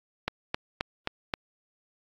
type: click train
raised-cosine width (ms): 0.3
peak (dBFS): -11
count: 5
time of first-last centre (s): 0.28-1.338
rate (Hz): 3.78
effects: AAC 64 kbps